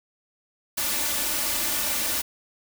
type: noise with comb filter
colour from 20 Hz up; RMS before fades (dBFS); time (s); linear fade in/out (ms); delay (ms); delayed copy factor
white; -26; 0.77-2.22; 10; 3.4; +0.65
effects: none